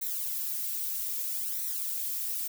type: noise with flanger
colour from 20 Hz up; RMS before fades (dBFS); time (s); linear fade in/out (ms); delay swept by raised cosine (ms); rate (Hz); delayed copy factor
violet; -33; 0.01-2.48; 10; 0.5 to 3.5; 0.62; +0.75
effects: none